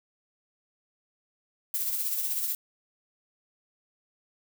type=noise with tremolo; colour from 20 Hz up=violet; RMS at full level=-28 dBFS; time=1.74-2.55 s; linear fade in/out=2 ms; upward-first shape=sine; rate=16 Hz; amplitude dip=45%; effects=none